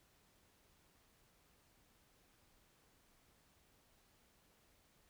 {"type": "silence", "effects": ["pink hiss -72 dBFS RMS until 5.09 s"]}